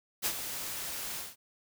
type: noise with ADSR envelope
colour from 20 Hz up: white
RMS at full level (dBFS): -29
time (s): 0.22-1.36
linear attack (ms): 36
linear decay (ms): 68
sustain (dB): -9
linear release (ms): 180
effects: none